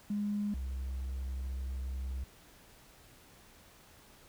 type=tone pair in turn; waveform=triangle; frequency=206 / 65.28 Hz; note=G#3 / C2; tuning=-14 / -3 cents; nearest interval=octave + minor sixth; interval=1989 cents; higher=first; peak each=-27 / -32 dBFS; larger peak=first; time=0.1-0.54 / 0.54-2.24 s; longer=second; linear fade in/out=5 ms; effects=tanh soft clip ceiling -29 dBFS + pink hiss -59 dBFS RMS until 4.28 s